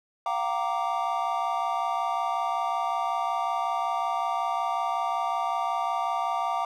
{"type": "chord", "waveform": "triangle", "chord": "G minor seventh", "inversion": "third", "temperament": "equal with one note detuned", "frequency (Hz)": [698.5, 763.9, 932.3, 1174.7], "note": ["F5", "G5", "Bb5", "D6"], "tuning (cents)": [0, -45, 0, 0], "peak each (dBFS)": -29, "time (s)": [0.26, 6.65], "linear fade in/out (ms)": 2, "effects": []}